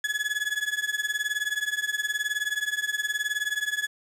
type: tone with tremolo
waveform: 35% pulse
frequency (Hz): 1700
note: G#6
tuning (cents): +40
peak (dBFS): -20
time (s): 0.04-3.87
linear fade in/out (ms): 2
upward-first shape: triangle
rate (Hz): 19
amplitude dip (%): 95
effects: low-pass 11000 Hz 12 dB/octave + 9-bit